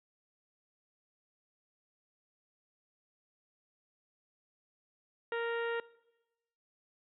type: harmonic tone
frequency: 465.7 Hz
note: A#4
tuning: 2 cents flat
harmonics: 1 / 2 / 3 / 4 / 5 / 6 / 7 / 8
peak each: -34 / -42 / -41 / -42 / -54 / -49 / -56 / -57 dBFS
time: 5.32-5.8 s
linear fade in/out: 2 ms
effects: noise-tail reverb RT60 1.0 s tail -21 dB re dry